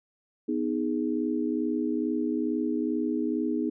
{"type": "chord", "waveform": "sine", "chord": "G# minor", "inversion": "first", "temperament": "just", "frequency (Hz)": [249.2, 311.5, 415.3], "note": ["B3", "D#4", "G#4"], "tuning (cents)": [16, 2, 0], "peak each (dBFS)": [-29, -28, -33], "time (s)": [0.48, 3.7], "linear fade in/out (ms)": 10, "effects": []}